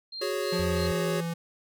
sine tone with tremolo, 4186 Hz, C8, in tune, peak -34 dBFS, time 0.12-0.87 s, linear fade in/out 5 ms, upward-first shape sine, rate 3 Hz, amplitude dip 100%
square chord, F# suspended second, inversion none, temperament equal, 370 / 415.3 / 554.4 Hz, F#4 / G#4 / C#5, 0 / 0 / 0 cents, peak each -33 dBFS, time 0.21-1.21 s, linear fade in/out 10 ms
square tone with pitch glide, 176 to 167.96 Hz, F3 to E3, +14 to +33 cents, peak -30 dBFS, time 0.52-1.34 s, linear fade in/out 10 ms, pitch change -81 cents, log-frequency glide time 0.63-1.1 s
sine tone, 83.9 Hz, E2, 31 cents sharp, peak -30 dBFS, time 0.59-0.92 s, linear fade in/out 5 ms
effects none

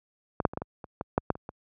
clicks, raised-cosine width 1 ms, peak -14 / -6 / -23 / -15 / -19 / -26 / -17 / -8 / -9 / -26 / -23 dBFS, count 11, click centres 0.402 / 0.452 / 0.535 / 0.574 / 0.619 / 0.842 / 1.011 / 1.179 / 1.303 / 1.354 / 1.491 s, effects high-pass 60 Hz 12 dB/octave

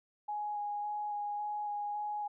sine tone with vibrato, 830.6 Hz, G#5, in tune, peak -34 dBFS, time 0.28-2.28 s, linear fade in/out 10 ms, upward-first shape square, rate 1.8 Hz, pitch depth 10 cents each way, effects none

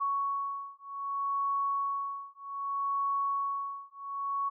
sine beating tone pair, 1113 / 1113.64 Hz, C#6 / C#6, +7 / +8 cents, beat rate 0.64 Hz, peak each -33 / -33 dBFS, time 0-4.5 s, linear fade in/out 20 ms, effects none

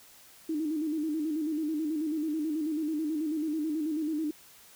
sine tone with vibrato, 309 Hz, D#4, 12 cents flat, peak -28 dBFS, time 0.49-4.31 s, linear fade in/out 5 ms, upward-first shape square, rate 9.2 Hz, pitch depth 64 cents each way, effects white hiss -55 dBFS RMS until 4.75 s

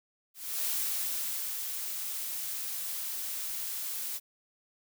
blue noise with ADSR envelope, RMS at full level -31 dBFS, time 0.34-4.2 s, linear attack 300 ms, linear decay 930 ms, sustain -5 dB, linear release 38 ms, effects none

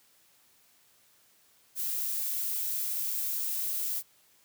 violet noise, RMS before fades -32 dBFS, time 1.75-4.03 s, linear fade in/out 50 ms, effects white hiss -64 dBFS RMS until 4.44 s + high-pass 60 Hz 12 dB/octave

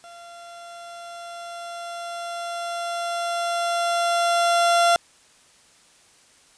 30% pulse tone with level ramp, 688 Hz, F5, 26 cents flat, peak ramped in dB -39 to -12 dBFS, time 0.04-4.96 s, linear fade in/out 0 ms, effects white hiss -55 dBFS RMS until 6.57 s + resampled to 22050 Hz

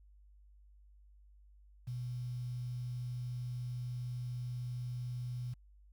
sine tone with quantisation, 123.3 Hz, B2, 2 cents flat, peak -37 dBFS, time 1.87-5.54 s, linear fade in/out 10 ms, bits 10, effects added 50 Hz sine -58 dBFS peak until 5.92 s

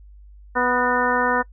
harmonic tone with a mistuned harmonic, 246.9 Hz, B3, in tune, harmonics 1 / 2 / 3 / 4 / 5 / 6 / 7, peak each -27 / -24 / -27 / -23 / -27 / -24 / -26 dBFS, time 0.55-1.43 s, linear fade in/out 20 ms, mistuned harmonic 7, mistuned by +76 cents, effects noise-tail reverb RT60 0.1 s tail -24 dB re dry + added 50 Hz sine -42 dBFS peak until 1.52 s

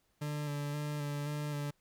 40% pulse tone with vibrato, 146.7 Hz, D3, 2 cents flat, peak -34 dBFS, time 0.21-1.71 s, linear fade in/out 10 ms, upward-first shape square, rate 1.9 Hz, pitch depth 19 cents each way, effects pink hiss -75 dBFS RMS until 1.8 s

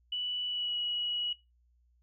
sine tone with pitch glide, 2960 to 2918 Hz, F#7 to F#7, 0 to -25 cents, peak -31 dBFS, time 0.12-1.33 s, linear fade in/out 5 ms, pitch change -25 cents, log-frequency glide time 0.47-0.76 s, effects noise-tail reverb RT60 0.2 s tail -17 dB re dry + added 60 Hz sine -65 dBFS peak until 2.02 s

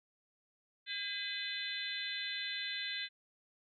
harmonic tone with a mistuned harmonic, 505 Hz, B4, 39 cents sharp, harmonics 3 / 4 / 5 / 6 / 7 / 8, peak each -44 / -44 / -47 / -48 / -42 / -43 dBFS, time 0.86-3.09 s, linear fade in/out 50 ms, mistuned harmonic 3, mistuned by +110 cents, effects none

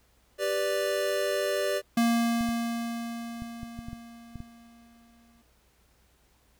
square chord, G major, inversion none, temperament equal, 392 / 493.9 / 587.3 Hz, G4 / B4 / D5, 0 / 0 / 0 cents, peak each -32 / -34 / -29 dBFS, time 0.38-1.82 s, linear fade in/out 50 ms
square tone with exponential decay, 233.1 Hz, A#3, in tune, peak -21 dBFS, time 1.97-5.42 s, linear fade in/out 5 ms, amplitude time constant 750 ms
clicks, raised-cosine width 5 ms, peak -27 dBFS, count 9, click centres 2.409 / 2.489 / 3.421 / 3.632 / 3.79 / 3.885 / 3.931 / 4.357 / 4.404 s
effects added 60 Hz sine -66 dBFS peak until 6.59 s + pink hiss -66 dBFS RMS until 6.59 s

